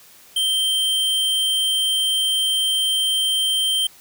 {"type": "tone", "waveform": "square", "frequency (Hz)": 3136, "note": "G7", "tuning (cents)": 0, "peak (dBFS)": -18, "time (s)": [0.36, 3.87], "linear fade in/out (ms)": 5, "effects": ["white hiss -48 dBFS RMS until 4 s"]}